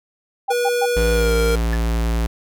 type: tone bursts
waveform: sine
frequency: 790 Hz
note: G5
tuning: 13 cents sharp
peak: -17 dBFS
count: 3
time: 0.48-0.858 s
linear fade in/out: 10 ms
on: 46 ms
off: 120 ms
type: tone with pitch glide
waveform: square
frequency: 484 to 464.6 Hz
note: B4 to A#4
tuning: -35 to -6 cents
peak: -18 dBFS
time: 0.5-1.56 s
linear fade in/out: 10 ms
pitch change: -71 cents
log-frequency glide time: 1.12-1.34 s
type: tone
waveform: square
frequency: 56.9 Hz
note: A#1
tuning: 41 cents flat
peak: -18 dBFS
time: 0.96-2.27 s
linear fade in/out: 10 ms
type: tone with exponential decay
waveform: triangle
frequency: 1732 Hz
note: A6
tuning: 28 cents flat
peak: -20 dBFS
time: 1.73-1.81 s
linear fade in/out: 0 ms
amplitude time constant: 17 ms
effects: none